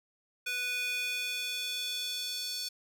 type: tone with high-pass filter sweep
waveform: square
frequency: 493.9 Hz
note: B4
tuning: in tune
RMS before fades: -35 dBFS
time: 0.46-2.69 s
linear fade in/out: 10 ms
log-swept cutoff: 2100 to 4400 Hz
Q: 3.2
effects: none